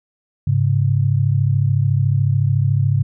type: tone pair together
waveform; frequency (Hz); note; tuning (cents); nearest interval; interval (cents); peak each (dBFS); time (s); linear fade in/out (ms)
sine; 103.35 / 137.2; G#2 / C#3; -8 / -17; perfect fourth; 491; -16; 0.47-3.03; 5
effects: none